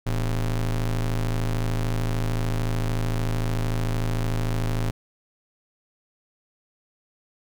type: ring-modulated tone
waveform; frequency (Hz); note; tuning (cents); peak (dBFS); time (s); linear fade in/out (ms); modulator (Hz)
square; 68.6; C#2; -17; -20; 0.06-4.91; 10; 41.9
effects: none